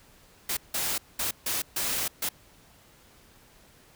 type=noise bursts at uneven times; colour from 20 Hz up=white; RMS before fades=-29 dBFS; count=6; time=0.49-0.57 / 0.74-0.98 / 1.19-1.31 / 1.46-1.62 / 1.76-2.08 / 2.22-2.29 s; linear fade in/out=5 ms; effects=pink hiss -57 dBFS RMS until 3.95 s